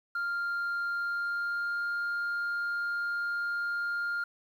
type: tone with pitch glide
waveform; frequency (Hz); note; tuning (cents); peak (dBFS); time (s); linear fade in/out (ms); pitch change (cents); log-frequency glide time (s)
sine; 1396.9 to 1405; F6 to F6; 0 to +10; -27; 0.15-4.24; 5; +10; 0.9-1.87
effects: tanh soft clip ceiling -28 dBFS + 10-bit